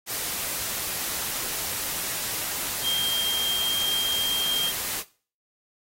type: tone in noise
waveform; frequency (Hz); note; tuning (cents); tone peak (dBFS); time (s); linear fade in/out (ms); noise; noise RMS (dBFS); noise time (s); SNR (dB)
sine; 3200; G7; +35; -23; 2.82-4.73; 50; white; -30; 0.06-5.04; +4
effects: noise-tail reverb RT60 0.4 s tail -19 dB re dry + AAC 48 kbps